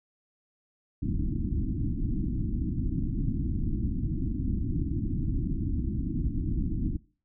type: low-pass noise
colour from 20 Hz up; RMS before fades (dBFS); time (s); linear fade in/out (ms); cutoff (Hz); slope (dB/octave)
pink; -29; 1.02-6.97; 5; 330; 96
effects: noise-tail reverb RT60 0.4 s tail -21 dB re dry